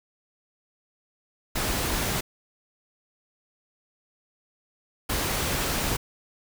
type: noise bursts at uneven times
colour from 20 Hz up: pink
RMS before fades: -27 dBFS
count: 2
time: 1.55-2.21 / 5.09-5.97 s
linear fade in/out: 10 ms
effects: none